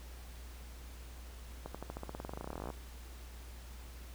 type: accelerating click train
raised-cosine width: 1 ms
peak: -27 dBFS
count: 27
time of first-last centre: 1.66-2.702 s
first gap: 86 ms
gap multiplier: 0.93
effects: added 60 Hz sine -47 dBFS peak until 4.14 s + pink hiss -56 dBFS RMS until 4.14 s